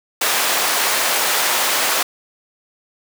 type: high-pass noise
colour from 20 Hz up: pink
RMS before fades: -18 dBFS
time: 0.21-2.03 s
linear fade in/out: 5 ms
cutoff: 690 Hz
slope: 12 dB/octave
effects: none